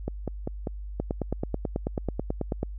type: two click trains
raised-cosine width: 2 ms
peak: -16 / -14 dBFS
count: 4 / 16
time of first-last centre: 0.08-0.672 / 1-2.63 s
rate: 5.07 / 9.2 Hz
effects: added 50 Hz sine -34 dBFS peak until 2.78 s